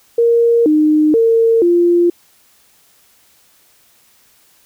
sine tone with pitch steps, 467.2 / 305.8 / 456 / 347 Hz, A#4 / D#4 / A#4 / F4, +4 / -30 / -38 / -11 cents, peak -8 dBFS, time 0.18-2.1 s, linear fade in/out 5 ms, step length 480 ms, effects white hiss -52 dBFS RMS until 4.65 s

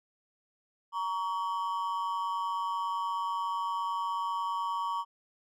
triangle ring-modulated tone, 1032 Hz, C6, 24 cents flat, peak -25 dBFS, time 0.92-5.05 s, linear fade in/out 50 ms, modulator 95.1 Hz, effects none

